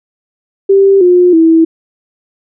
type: tone with pitch steps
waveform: sine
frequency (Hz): 392 / 357.4 / 325.8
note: G4 / F4 / E4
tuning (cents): 0 / +40 / -20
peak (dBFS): -3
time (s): 0.69-1.65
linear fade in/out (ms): 10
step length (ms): 320
effects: none